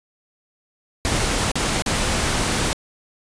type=noise with dropouts; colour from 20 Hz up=pink; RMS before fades=-21 dBFS; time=1.05-2.73 s; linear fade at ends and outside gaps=0 ms; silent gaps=1.516-1.556 / 1.821-1.862 s; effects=resampled to 22050 Hz